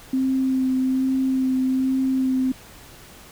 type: tone with vibrato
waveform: sine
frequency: 261.6 Hz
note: C4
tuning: in tune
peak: -18 dBFS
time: 0.13-2.52 s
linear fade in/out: 5 ms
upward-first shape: sine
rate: 1.2 Hz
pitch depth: 15 cents each way
effects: pink hiss -45 dBFS RMS until 3.31 s